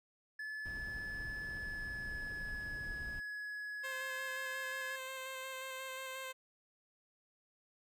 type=tone with pitch glide; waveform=triangle; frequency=1725 to 1687.5 Hz; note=A6 to G#6; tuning=-35 to +27 cents; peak=-39 dBFS; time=0.39-4.96 s; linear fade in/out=5 ms; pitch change=-38 cents; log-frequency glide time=1.42-3.04 s
type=noise; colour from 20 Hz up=brown; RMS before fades=-48 dBFS; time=0.65-3.2 s; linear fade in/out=5 ms
type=tone with vibrato; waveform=10% pulse; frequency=525 Hz; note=C5; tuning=6 cents sharp; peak=-34 dBFS; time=3.83-6.33 s; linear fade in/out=20 ms; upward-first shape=square; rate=5.6 Hz; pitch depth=12 cents each way
effects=none